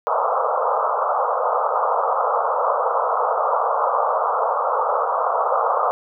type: band-pass noise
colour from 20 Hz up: white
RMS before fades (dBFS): -20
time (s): 0.07-5.91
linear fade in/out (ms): 0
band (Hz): 460 to 1300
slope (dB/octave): 96
effects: none